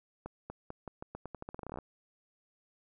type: accelerating click train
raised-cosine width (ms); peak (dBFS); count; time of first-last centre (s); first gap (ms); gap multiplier
1; -27; 20; 0.26-1.787; 240; 0.85
effects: none